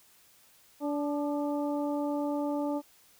harmonic tone with a mistuned harmonic, 290.4 Hz, D4, 19 cents flat, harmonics 1 / 2 / 3 / 4, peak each -30 / -34 / -38 / -46 dBFS, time 0.8-2.82 s, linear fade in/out 50 ms, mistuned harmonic 4, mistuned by +46 cents, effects white hiss -61 dBFS RMS until 3.19 s

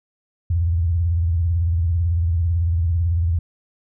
sine tone with vibrato, 84.4 Hz, E2, 41 cents sharp, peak -16 dBFS, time 0.5-3.39 s, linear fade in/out 5 ms, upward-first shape sine, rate 18 Hz, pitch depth 130 cents each way, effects none

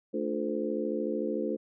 harmonic tone with a mistuned harmonic, 73.42 Hz, D2, in tune, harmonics 3 / 4 / 5 / 6 / 7, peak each -35 / -35 / -35 / -35 / -35 dBFS, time 0.13-1.57 s, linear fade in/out 20 ms, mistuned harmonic 5, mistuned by -67 cents, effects none

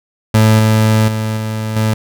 30% pulse tone with level steps, 109.4 Hz, A2, 9 cents flat, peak -4 / -6 / -13 / -15 / -9 dBFS, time 0.34-1.94 s, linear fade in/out 5 ms, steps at 0.59 / 1.08 / 1.37 / 1.76 s, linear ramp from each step 2 ms, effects none

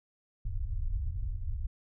pink low-pass noise, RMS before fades -33 dBFS, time 0.45-1.67 s, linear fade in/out 5 ms, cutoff 110 Hz, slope 96 dB/octave, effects none

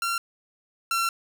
sawtooth tone pair in turn, 1371 / 1356.8 Hz, F6 / E6, -32 / +50 cents, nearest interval unison, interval 18 cents, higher first, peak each -21 / -19 dBFS, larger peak second, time 0.02-0.18 / 0.91-1.09 s, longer second, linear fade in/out 2 ms, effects none

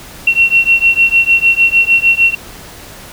sine beating tone pair, 2723 / 2729.6 Hz, F7 / F7, -44 / -40 cents, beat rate 6.6 Hz, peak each -10 dBFS, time 0.27-2.35 s, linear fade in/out 5 ms, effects pink hiss -33 dBFS RMS until 3.12 s

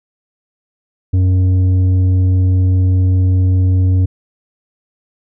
sine tone with tanh clipping, 92.5 Hz, F#2, in tune, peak -10 dBFS, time 1.13-4.06 s, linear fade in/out 10 ms, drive 7 dB, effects none

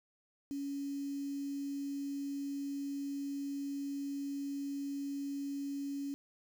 sine tone with quantisation, 280 Hz, C#4, 18 cents sharp, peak -36 dBFS, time 0.51-6.14 s, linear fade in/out 0 ms, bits 9, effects none

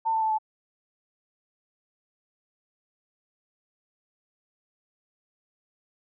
sine tone with pitch steps, 898 / 887.7 / 877.5 / 867.4 Hz, A5 / A5 / A5 / A5, +35 / +15 / -5 / -25 cents, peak -22 dBFS, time 0.05-0.386 s, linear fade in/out 20 ms, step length 84 ms, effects none

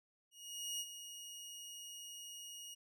20% pulse tone with ADSR envelope, 2878 Hz, F#7, 49 cents flat, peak -33 dBFS, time 0.31-2.75 s, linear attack 490 ms, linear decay 48 ms, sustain -10 dB, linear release 17 ms, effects none

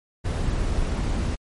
brown noise, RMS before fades -24 dBFS, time 0.24-1.36 s, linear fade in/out 20 ms, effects MP3 48 kbps

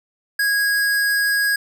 square tone, 1649 Hz, G#6, 13 cents flat, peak -17 dBFS, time 0.39-1.56 s, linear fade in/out 5 ms, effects none

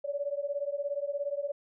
sine beating tone pair, 563 / 580 Hz, C#5 / D5, +27 / -22 cents, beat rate 17 Hz, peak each -33 / -34 dBFS, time 0.04-1.52 s, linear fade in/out 10 ms, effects none

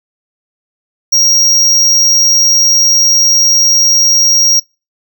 square tone, 5630 Hz, F8, 13 cents sharp, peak -6 dBFS, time 1.12-4.6 s, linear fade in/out 10 ms, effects noise-tail reverb RT60 0.3 s tail -26 dB re dry

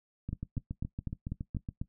two click trains, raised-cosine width 5 ms, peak -24 / -22 dBFS, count 11 / 7, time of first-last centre 0.29-1.689 / 0.33-1.815 s, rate 7.15 / 4.04 Hz, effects noise-tail reverb RT60 0.1 s tail -17 dB re dry

